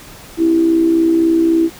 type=tone with amplitude modulation; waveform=sine; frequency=330 Hz; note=E4; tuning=2 cents sharp; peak=-7 dBFS; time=0.37-1.7 s; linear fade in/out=50 ms; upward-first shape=sine; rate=63.7 Hz; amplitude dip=50%; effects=pink hiss -37 dBFS RMS until 1.79 s